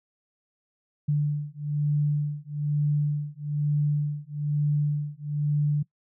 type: beating tone pair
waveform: sine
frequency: 146.83 / 147.93 Hz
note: D3 / D3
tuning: 0 / +13 cents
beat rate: 1.1 Hz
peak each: -26 dBFS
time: 1.08-5.83 s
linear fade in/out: 10 ms
effects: noise-tail reverb RT60 0.1 s tail -21 dB re dry